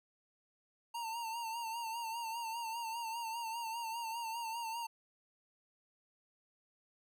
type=tone with vibrato; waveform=square; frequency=917 Hz; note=A#5; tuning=29 cents flat; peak=-39 dBFS; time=0.94-4.87 s; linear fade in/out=10 ms; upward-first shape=sine; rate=5 Hz; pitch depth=55 cents each way; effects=none